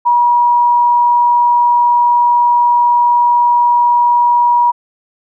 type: tone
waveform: sine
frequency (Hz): 961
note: B5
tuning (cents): -48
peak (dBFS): -7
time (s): 0.05-4.72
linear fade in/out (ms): 20
effects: none